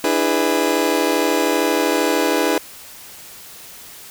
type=chord; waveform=30% pulse; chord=E dominant seventh; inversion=third; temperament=just; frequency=296.7 / 329.6 / 412 / 494.4 Hz; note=D4 / E4 / G#4 / B4; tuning=+18 / 0 / -14 / +2 cents; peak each=-19 dBFS; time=0.04-2.58 s; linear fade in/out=2 ms; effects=white hiss -39 dBFS RMS until 4.1 s